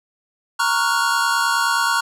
square chord, Gb major seventh, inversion first, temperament equal with one note detuned, 932.3 / 1108.7 / 1396.9 / 1466.4 Hz, Bb5 / Db6 / F6 / Gb6, 0 / 0 / 0 / -16 cents, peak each -23 dBFS, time 0.59-2.01 s, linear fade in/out 10 ms, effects low-pass 12000 Hz 12 dB/octave

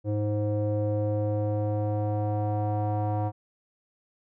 square tone with low-pass filter sweep, 105 Hz, G#2, 19 cents sharp, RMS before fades -27 dBFS, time 0.04-3.32 s, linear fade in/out 50 ms, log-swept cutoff 460 to 810 Hz, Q 3.8, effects none

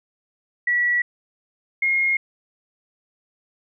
sine tone pair in turn, 1940 / 2145 Hz, B6 / C7, -31 / +42 cents, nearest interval major second, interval 173 cents, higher second, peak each -17 dBFS, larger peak neither, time 0.67-1.02 / 1.82-2.17 s, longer neither, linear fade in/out 5 ms, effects none

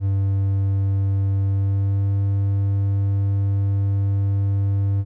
triangle tone with pitch glide, 97.9 to 99.09 Hz, G2 to G2, -2 to +19 cents, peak -15 dBFS, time 0-5.05 s, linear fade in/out 50 ms, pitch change +21 cents, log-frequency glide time 1.47-2.09 s, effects none

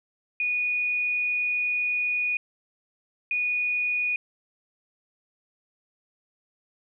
sine tone pair in turn, 2463 / 2463 Hz, D#7 / D#7, -18 / -18 cents, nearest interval unison, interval 0 cents, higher neither, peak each -23 dBFS, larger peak neither, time 0.4-2.37 / 3.31-4.16 s, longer first, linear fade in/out 2 ms, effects none

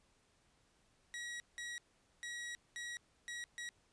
sawtooth tone bursts at uneven times, 1912 Hz, A#6, 43 cents sharp, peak -39 dBFS, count 6, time 1.14-1.4 / 1.58-1.78 / 2.23-2.55 / 2.76-2.97 / 3.28-3.44 / 3.58-3.69 s, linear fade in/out 0 ms, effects pink hiss -73 dBFS RMS until 3.92 s + resampled to 22050 Hz

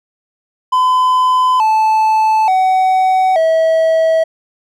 triangle tone with pitch steps, 1015 / 873.5 / 751.7 / 646.8 Hz, B5 / A5 / F#5 / E5, +47 / -13 / +27 / -33 cents, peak -7 dBFS, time 0.72-4.24 s, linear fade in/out 10 ms, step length 880 ms, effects none

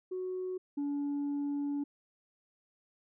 sine tone pair in turn, 369.3 / 286.2 Hz, F#4 / D4, -3 / -45 cents, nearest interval major third, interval 442 cents, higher first, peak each -33 / -29 dBFS, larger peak second, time 0.11-0.58 / 0.77-1.84 s, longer second, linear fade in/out 10 ms, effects tanh soft clip ceiling -30 dBFS

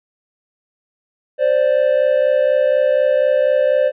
triangle tone pair together, 523.2 / 587.3 Hz, C5 / D5, 0 / 0 cents, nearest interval major second, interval 200 cents, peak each -13 dBFS, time 1.38-3.92 s, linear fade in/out 50 ms, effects resampled to 8000 Hz

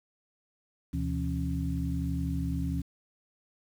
sine tone cluster, 74.9 / 126.3 / 167.6 / 272.1 Hz, D2 / B2 / E3 / C#4, +35 / +39 / +29 / -32 cents, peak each -32 / -37 / -33 / -35 dBFS, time 0.93-2.82 s, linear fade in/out 10 ms, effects 9-bit

